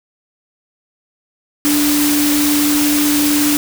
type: tone in noise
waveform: sine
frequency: 293.5 Hz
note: D4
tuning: 1 cent flat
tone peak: -13 dBFS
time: 1.65-3.57 s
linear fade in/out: 0 ms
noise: white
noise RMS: -18 dBFS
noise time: 1.65-3.57 s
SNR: +2 dB
effects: none